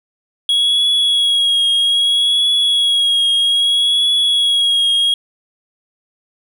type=tone with vibrato; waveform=triangle; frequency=3322 Hz; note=G#7; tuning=in tune; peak=-10 dBFS; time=0.49-5.14 s; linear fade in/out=2 ms; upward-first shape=triangle; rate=0.62 Hz; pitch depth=34 cents each way; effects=none